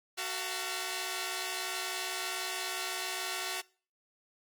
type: tone cluster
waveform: 5% pulse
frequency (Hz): 373.2 / 457.3 / 685 / 891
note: F#4 / A#4 / F5 / A5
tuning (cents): +15 / -33 / -34 / +22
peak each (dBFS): -26 / -35 / -28 / -30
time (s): 0.17-3.62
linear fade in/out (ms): 20
effects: noise-tail reverb RT60 0.4 s tail -22 dB re dry + Opus 48 kbps